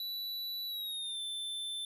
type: tone with pitch glide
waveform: square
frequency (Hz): 3951 to 3540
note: B7 to A7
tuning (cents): 0 to +10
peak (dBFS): -37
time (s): 0-1.85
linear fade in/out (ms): 2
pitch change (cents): -190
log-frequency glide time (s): 0.67-1.2
effects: none